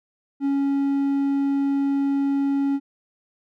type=tone; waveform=triangle; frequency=277.9 Hz; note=C#4; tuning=4 cents sharp; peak=-17 dBFS; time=0.4-2.8 s; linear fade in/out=50 ms; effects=none